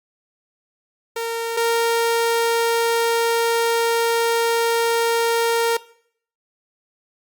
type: tone pair in turn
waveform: sawtooth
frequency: 460.2 / 462.9 Hz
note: A#4 / A#4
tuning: -22 / -12 cents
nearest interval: unison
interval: 10 cents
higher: second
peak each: -19 / -13 dBFS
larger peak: second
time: 1.16-1.57 / 1.57-5.77 s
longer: second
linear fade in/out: 5 ms
effects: noise-tail reverb RT60 0.6 s tail -19 dB re dry + Opus 48 kbps